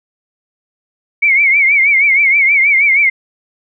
sine tone with vibrato, 2217 Hz, C#7, in tune, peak -7 dBFS, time 1.22-3.1 s, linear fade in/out 10 ms, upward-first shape triangle, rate 6.3 Hz, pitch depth 120 cents each way, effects none

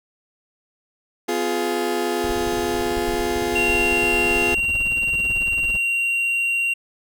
30% pulse chord, F diminished, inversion second, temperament just, 251.4 / 349.2 / 419.1 Hz, Cb4 / F4 / Ab4, +31 / 0 / +16 cents, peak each -26 / -21 / -22 dBFS, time 1.28-4.55 s, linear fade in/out 10 ms
brown noise with tremolo, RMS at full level -28 dBFS, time 2.24-5.77 s, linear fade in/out 2 ms, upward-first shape triangle, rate 18 Hz, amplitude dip 100%
triangle tone, 2757 Hz, F7, 23 cents flat, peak -17 dBFS, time 3.55-6.74 s, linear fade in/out 10 ms
effects none

